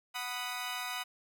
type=chord; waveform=15% pulse; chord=B major; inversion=second; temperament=equal; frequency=740 / 987.8 / 1244.5 Hz; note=F#5 / B5 / D#6; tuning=0 / 0 / 0 cents; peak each=-34 dBFS; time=0.14-1.04 s; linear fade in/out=20 ms; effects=none